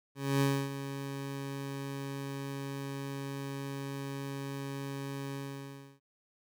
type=tone with ADSR envelope; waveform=20% pulse; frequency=138.2 Hz; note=C#3; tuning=5 cents flat; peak=-20 dBFS; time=0.15-6 s; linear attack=260 ms; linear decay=280 ms; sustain=-12 dB; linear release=660 ms; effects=none